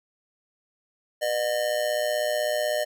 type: tone with amplitude modulation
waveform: square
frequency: 607 Hz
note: D#5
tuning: 43 cents flat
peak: -21 dBFS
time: 1.21-2.85 s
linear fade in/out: 20 ms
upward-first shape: sine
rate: 116 Hz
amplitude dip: 70%
effects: none